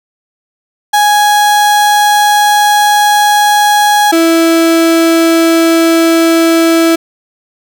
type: tone pair in turn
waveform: 35% pulse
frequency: 831 / 329.8 Hz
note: G#5 / E4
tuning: +1 / +1 cents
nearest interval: octave + major third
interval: 1600 cents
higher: first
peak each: -4 dBFS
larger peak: neither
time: 0.93-4.12 / 4.12-6.96 s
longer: first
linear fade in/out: 10 ms
effects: none